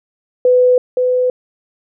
sine tone pair in turn, 500 / 502.5 Hz, B4 / B4, +21 / +30 cents, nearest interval unison, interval 9 cents, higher second, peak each -7 / -11 dBFS, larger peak first, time 0.45-0.78 / 0.97-1.3 s, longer neither, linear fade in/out 2 ms, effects none

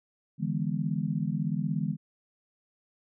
sine chord, E dominant seventh, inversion third, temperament just, 148.33 / 164.81 / 206 / 247.2 Hz, D3 / E3 / G#3 / B3, +18 / 0 / -14 / +2 cents, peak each -32 / -31 / -32 / -37 dBFS, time 0.38-1.97 s, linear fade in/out 50 ms, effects none

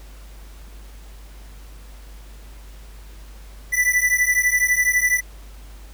square beating tone pair, 1975.5 / 1987.5 Hz, B6 / B6, 0 / +10 cents, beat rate 12 Hz, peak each -20 dBFS, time 3.72-5.21 s, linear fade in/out 20 ms, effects added 50 Hz sine -38 dBFS peak until 5.93 s + pink hiss -49 dBFS RMS until 5.93 s

